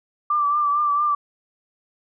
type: tone with vibrato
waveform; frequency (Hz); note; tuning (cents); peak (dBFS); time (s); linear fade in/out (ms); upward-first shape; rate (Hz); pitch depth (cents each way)
sine; 1174.7; D6; 0; -17; 0.3-1.15; 5; triangle; 4.4; 45
effects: none